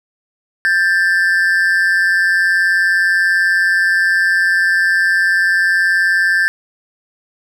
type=tone pair together; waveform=triangle; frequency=1579.7 / 1760 Hz; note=G6 / A6; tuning=+13 / 0 cents; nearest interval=major second; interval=187 cents; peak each=-12 dBFS; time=0.65-6.48 s; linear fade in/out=0 ms; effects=none